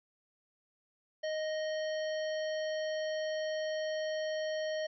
harmonic tone, 622.3 Hz, D#5, in tune, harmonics 1 / 3 / 5 / 7 / 9, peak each -33 / -43 / -47 / -50 / -52 dBFS, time 1.23-4.87 s, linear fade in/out 10 ms, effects none

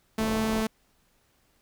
sawtooth tone, 220 Hz, A3, in tune, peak -21 dBFS, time 0.18-0.67 s, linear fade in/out 5 ms
pink low-pass noise, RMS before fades -35 dBFS, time 0.19-0.63 s, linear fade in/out 10 ms, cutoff 1200 Hz, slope 96 dB/octave
effects pink hiss -67 dBFS RMS until 1.61 s

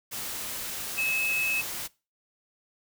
sine tone in noise, 2588 Hz, E7, 32 cents flat, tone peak -25 dBFS, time 0.97-1.62 s, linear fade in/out 20 ms, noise white, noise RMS -35 dBFS, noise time 0.11-1.88 s, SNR +7 dB, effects noise-tail reverb RT60 0.3 s tail -22 dB re dry

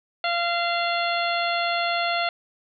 harmonic tone with a mistuned harmonic, 689 Hz, F5, 24 cents flat, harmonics 1 / 2 / 3 / 4 / 5 / 6, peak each -25 / -28 / -30 / -31 / -32 / -33 dBFS, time 0.24-2.29 s, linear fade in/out 2 ms, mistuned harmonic 6, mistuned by +49 cents, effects none

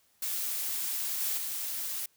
blue noise with level steps, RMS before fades -33 / -31 / -35 dBFS, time 0.22-2.06 s, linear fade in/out 5 ms, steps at 1.2 / 1.37 s, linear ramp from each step 10 ms, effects white hiss -68 dBFS RMS until 2.16 s

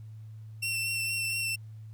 sawtooth tone with vibrato, 2705 Hz, E7, 44 cents sharp, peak -26 dBFS, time 0.62-1.56 s, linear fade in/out 10 ms, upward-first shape sine, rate 4.3 Hz, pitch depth 17 cents each way, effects added 109 Hz sine -42 dBFS peak until 1.93 s + pink hiss -70 dBFS RMS until 1.93 s

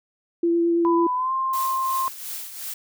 sine tone with vibrato, 339.2 Hz, E4, 50 cents sharp, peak -17 dBFS, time 0.43-1.07 s, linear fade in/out 5 ms, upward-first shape triangle, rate 9.1 Hz, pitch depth 13 cents each way
sine tone with pitch glide, 998 to 1054.9 Hz, B5 to C6, +18 to +14 cents, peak -21 dBFS, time 0.85-2.08 s, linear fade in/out 0 ms, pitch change +96 cents, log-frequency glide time 1.15-1.32 s
blue noise with tremolo, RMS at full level -31 dBFS, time 1.53-2.74 s, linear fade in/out 5 ms, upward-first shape triangle, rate 2.8 Hz, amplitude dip 65%
effects none

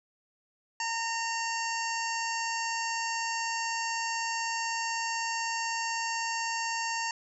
harmonic tone, 916 Hz, A#5, 31 cents flat, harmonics 1 / 2 / 3 / 5 / 6 / 7 / 8, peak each -33 / -36 / -38 / -40 / -41 / -41 / -42 dBFS, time 0.8-7.11 s, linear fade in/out 2 ms, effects none

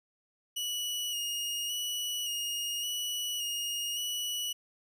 sawtooth tone with vibrato, 2900 Hz, F#7, 35 cents flat, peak -29 dBFS, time 0.56-4.53 s, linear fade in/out 10 ms, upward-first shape square, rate 0.88 Hz, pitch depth 25 cents each way, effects none

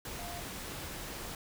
sine tone in noise, 698.5 Hz, F5, in tune, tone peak -44 dBFS, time 0.19-0.4 s, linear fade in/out 2 ms, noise pink, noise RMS -42 dBFS, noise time 0.05-1.35 s, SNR -5 dB, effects none

